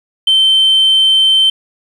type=tone; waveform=sine; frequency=3100 Hz; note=G7; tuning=20 cents flat; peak=-5 dBFS; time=0.27-1.5 s; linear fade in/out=5 ms; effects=tanh soft clip ceiling -4 dBFS + 7-bit